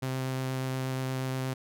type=tone with vibrato; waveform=sawtooth; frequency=130.81 Hz; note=C3; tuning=in tune; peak=-26 dBFS; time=0.02-1.54 s; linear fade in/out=10 ms; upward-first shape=sine; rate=8.4 Hz; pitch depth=8 cents each way; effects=none